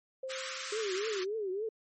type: tone with exponential decay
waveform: sine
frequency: 525 Hz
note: C5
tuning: 6 cents sharp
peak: -35 dBFS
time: 0.23-1.25 s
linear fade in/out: 5 ms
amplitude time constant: 220 ms
type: high-pass noise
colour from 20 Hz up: pink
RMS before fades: -39 dBFS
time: 0.29-1.25 s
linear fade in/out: 20 ms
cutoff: 1100 Hz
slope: 96 dB/octave
type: tone with vibrato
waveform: sine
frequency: 405.8 Hz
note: G#4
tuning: 40 cents flat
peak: -32 dBFS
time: 0.72-1.69 s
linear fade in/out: 5 ms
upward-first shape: triangle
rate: 3.5 Hz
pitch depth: 200 cents each way
effects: MP3 32 kbps